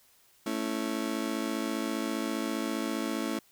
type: chord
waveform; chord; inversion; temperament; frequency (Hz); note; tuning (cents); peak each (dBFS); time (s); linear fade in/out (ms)
35% pulse; A major; none; just; 220 / 275 / 330; A3 / C#4 / E4; 0 / -14 / +2; -33; 0.46-3.39; 5
effects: white hiss -63 dBFS RMS until 3.51 s